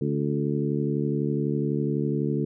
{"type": "harmonic tone with a mistuned harmonic", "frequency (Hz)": 72, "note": "D2", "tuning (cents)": -34, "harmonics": [2, 3, 4, 5, 6], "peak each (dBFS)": [-27, -29, -30, -31, -32], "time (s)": [0.01, 2.45], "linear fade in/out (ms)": 5, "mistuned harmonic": 6, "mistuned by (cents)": 16, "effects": []}